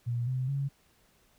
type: tone with pitch steps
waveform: sine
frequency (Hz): 119.5 / 128.82 / 138.86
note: A#2 / C3 / C#3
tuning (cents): +43 / -27 / +3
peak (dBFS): -28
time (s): 0.06-0.69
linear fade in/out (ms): 20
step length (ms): 210
effects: pink hiss -66 dBFS RMS until 1.38 s